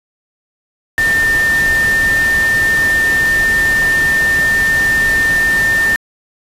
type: tone in noise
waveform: sine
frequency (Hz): 1802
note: A6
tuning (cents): +41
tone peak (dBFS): -10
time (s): 0.98-5.96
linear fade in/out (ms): 0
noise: pink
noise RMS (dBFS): -23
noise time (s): 0.98-5.96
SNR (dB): +10
effects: resampled to 32000 Hz